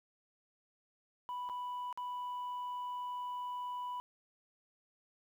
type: tone with dropouts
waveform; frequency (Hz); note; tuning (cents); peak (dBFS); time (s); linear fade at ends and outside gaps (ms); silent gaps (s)
sine; 987.8; B5; 0; -35; 1.29-4; 0; 1.49-1.497 / 1.927-1.975
effects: tanh soft clip ceiling -37 dBFS + 11-bit